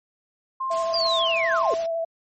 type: tone with tremolo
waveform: sine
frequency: 1055 Hz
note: C6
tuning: 14 cents sharp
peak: -24 dBFS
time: 0.6-1.75 s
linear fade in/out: 10 ms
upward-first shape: square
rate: 2.2 Hz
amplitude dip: 45%
type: tone with vibrato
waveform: sine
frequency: 662 Hz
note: E5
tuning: 7 cents sharp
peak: -23 dBFS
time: 0.7-2.05 s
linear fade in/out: 10 ms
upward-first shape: square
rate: 12 Hz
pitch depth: 13 cents each way
type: noise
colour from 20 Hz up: white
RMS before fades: -38 dBFS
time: 0.71-1.86 s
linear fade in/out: 2 ms
type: linear sweep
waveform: sine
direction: down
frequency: 4908 to 370 Hz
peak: -22 dBFS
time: 0.94-1.74 s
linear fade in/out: 0 ms
effects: MP3 32 kbps